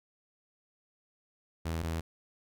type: tone pair in turn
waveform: sawtooth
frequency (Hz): 81.7 / 81.7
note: E2 / E2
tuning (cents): -15 / -15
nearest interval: unison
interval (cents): 0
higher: neither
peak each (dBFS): -28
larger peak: neither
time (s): 1.65-1.83 / 1.83-2.01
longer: neither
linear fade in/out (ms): 10
effects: none